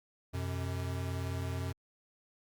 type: tone pair together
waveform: square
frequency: 90.34 / 128.6 Hz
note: F#2 / C3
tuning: -41 / -30 cents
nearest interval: tritone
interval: 611 cents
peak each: -36 / -40 dBFS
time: 0.33-1.73 s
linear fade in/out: 20 ms
effects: Opus 48 kbps